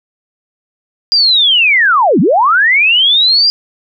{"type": "linear two-way sweep", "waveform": "sine", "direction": "down then up", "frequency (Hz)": [4876, 151.5, 4876], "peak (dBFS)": -6, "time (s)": [1.12, 3.5], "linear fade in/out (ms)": 0, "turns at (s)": 2.2, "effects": []}